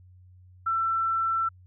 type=tone; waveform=sine; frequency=1340 Hz; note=E6; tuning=28 cents sharp; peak=-23 dBFS; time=0.66-1.49 s; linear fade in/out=10 ms; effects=added 91 Hz sine -50 dBFS peak until 1.66 s